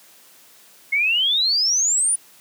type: exponential sweep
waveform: sine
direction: up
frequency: 2140 to 9810 Hz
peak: -16 dBFS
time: 0.92-2.16 s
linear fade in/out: 10 ms
effects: white hiss -50 dBFS RMS until 2.4 s + high-pass 150 Hz 12 dB/octave